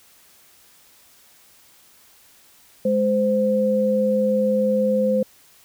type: tone pair together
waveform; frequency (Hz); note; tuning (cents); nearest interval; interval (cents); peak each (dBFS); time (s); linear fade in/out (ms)
sine; 208.8 / 517.4; G#3 / C5; +10 / -19; octave + major third; 1571; -21 / -18; 2.85-5.23; 5
effects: white hiss -53 dBFS RMS until 5.64 s